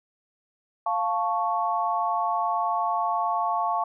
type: chord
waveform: sine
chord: F augmented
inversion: none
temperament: equal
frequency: 698.5 / 880 / 1108.7 Hz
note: F5 / A5 / C#6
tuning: 0 / 0 / 0 cents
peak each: -27 dBFS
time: 0.86-3.84 s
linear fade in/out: 5 ms
effects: none